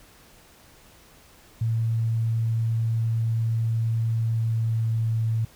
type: tone with pitch glide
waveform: sine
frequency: 113.6 to 112.55 Hz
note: A#2 to A2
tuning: -44 to +40 cents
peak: -21 dBFS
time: 1.61-5.45 s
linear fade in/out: 5 ms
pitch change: -16 cents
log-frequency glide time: 4.13-5.17 s
effects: pink hiss -53 dBFS RMS until 5.55 s